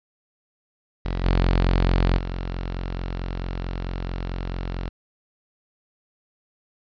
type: tone with level steps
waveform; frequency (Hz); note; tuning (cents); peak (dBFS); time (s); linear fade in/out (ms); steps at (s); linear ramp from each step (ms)
sawtooth; 44.53; F1; +34; -20 / -13 / -23; 1.05-4.89; 0; 1.24 / 2.18; 5
effects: resampled to 11025 Hz + 9-bit